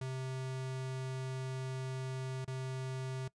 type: tone with dropouts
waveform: square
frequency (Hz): 130.81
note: C3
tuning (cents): 0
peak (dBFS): -38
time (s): 0.01-3.28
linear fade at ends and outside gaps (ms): 5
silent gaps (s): 2.447-2.477
effects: noise-tail reverb RT60 0.1 s tail -21 dB re dry + resampled to 22050 Hz